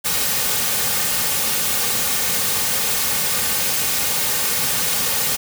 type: noise with comb filter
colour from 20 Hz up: white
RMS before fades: -20 dBFS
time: 0.04-5.37 s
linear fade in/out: 20 ms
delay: 3 ms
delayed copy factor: -0.6
effects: none